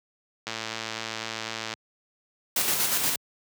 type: click train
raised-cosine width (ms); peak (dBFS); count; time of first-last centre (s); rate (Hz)
0.2; -14; 143; 0.47-1.738; 112
type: noise with tremolo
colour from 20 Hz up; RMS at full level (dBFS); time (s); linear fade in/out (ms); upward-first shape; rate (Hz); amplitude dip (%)
white; -24; 2.56-3.16; 5; square; 8.4; 35
effects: high-pass 100 Hz 12 dB/octave